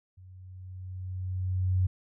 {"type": "tone with level ramp", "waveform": "sine", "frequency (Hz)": 92.5, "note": "F#2", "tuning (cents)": 0, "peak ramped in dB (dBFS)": [-48, -21], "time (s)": [0.17, 1.87], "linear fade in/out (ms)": 10, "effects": []}